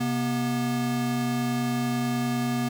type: tone pair together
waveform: square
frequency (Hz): 130.81 / 241.4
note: C3 / B3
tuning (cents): 0 / -39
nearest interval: major seventh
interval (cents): 1061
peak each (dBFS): -31 / -26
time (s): 0-2.69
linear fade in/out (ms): 10
effects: 10-bit